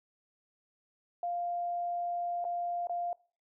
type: tone with dropouts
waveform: sine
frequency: 698.5 Hz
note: F5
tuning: in tune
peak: -31 dBFS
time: 1.23-3.13 s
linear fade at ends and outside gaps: 2 ms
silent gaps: 2.443-2.45 / 2.871-2.895 s
effects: noise-tail reverb RT60 0.4 s tail -23 dB re dry